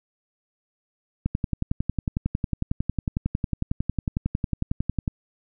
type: click train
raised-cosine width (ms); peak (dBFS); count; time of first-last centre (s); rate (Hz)
5; -11; 43; 1.26-5.078; 11
effects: none